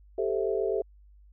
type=chord; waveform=sine; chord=A minor seventh; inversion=third; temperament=equal; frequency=392 / 440 / 523.3 / 659.3 Hz; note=G4 / A4 / C5 / E5; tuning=0 / 0 / 0 / 0 cents; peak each=-29 / -29 / -34 / -34 dBFS; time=0.18-0.82 s; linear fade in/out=5 ms; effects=added 50 Hz sine -52 dBFS peak until 1.32 s